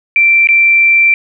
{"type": "tone with dropouts", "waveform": "sine", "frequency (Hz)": 2349, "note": "D7", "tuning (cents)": 0, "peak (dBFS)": -5, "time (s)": [0.16, 1.14], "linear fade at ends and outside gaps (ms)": 1, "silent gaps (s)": [0.472, 0.488], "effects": []}